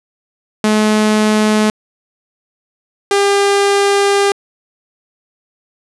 sawtooth tone pair in turn, 214 / 400.5 Hz, A3 / G4, -48 / +37 cents, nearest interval major seventh, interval 1085 cents, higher second, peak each -6 dBFS, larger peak neither, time 0.64-1.7 / 3.11-4.32 s, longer second, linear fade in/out 2 ms, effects resampled to 24000 Hz + 7-bit

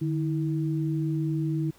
sine tone pair together, 151 / 323.2 Hz, D3 / E4, +48 / -34 cents, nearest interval octave + minor second, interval 1318 cents, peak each -26 / -29 dBFS, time 0.01-1.71 s, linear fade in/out 10 ms, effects pink hiss -58 dBFS RMS until 1.78 s

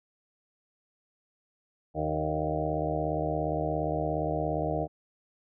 harmonic tone with a mistuned harmonic, 77.2 Hz, D#2, 13 cents flat, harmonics 1 / 2 / 4 / 5 / 6 / 7 / 8 / 9 / 10, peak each -37 / -34 / -35 / -41 / -35 / -40 / -34 / -34 / -39 dBFS, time 1.94-4.88 s, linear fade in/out 50 ms, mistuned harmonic 7, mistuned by +40 cents, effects none

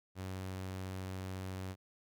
sawtooth tone, 94 Hz, F#2, 28 cents sharp, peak -36 dBFS, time 0.15-1.76 s, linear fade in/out 50 ms, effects none

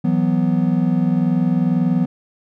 triangle chord, E suspended second, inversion none, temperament equal, 164.81 / 185 / 246.9 Hz, E3 / F#3 / B3, 0 / 0 / 0 cents, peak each -17 dBFS, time 0.04-2.06 s, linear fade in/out 10 ms, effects none

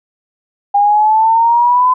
sine exponential sweep, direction up, 805 to 1019 Hz, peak -7 dBFS, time 0.74-1.94 s, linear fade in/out 10 ms, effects none

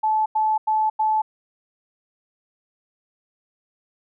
sine tone bursts, 867 Hz, A5, 26 cents flat, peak -17 dBFS, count 4, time 0.03-1.22 s, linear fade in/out 10 ms, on 230 ms, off 90 ms, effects none

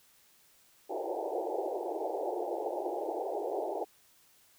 pink band-pass noise, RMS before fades -35 dBFS, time 0.89-3.85 s, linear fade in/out 20 ms, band 330 to 870 Hz, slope 96 dB/octave, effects white hiss -64 dBFS RMS until 4.58 s

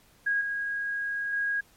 sine tone with level steps, 1641 Hz, G#6, 21 cents flat, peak -23 / -28 / -25 dBFS, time 0.26-1.61 s, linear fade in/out 10 ms, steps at 0.41 / 1.33 s, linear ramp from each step 2 ms, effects pink hiss -60 dBFS RMS until 1.76 s + MP3 64 kbps

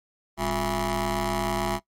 15% pulse ring-modulated tone, 155.56 Hz, D#3, in tune, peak -15 dBFS, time 0.37-1.8 s, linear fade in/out 50 ms, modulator 511 Hz, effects noise-tail reverb RT60 0.1 s tail -19 dB re dry + MP3 64 kbps

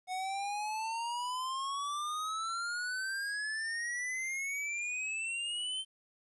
square exponential sweep, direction up, 732 to 3117 Hz, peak -35 dBFS, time 0.07-5.85 s, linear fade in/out 50 ms, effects resampled to 24000 Hz + 12-bit

